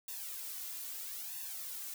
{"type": "noise with flanger", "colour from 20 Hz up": "blue", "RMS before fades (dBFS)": -43, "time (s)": [0.08, 1.94], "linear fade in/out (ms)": 2, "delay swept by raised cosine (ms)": [1.1, 2.9], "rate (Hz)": 0.77, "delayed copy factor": 1, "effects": []}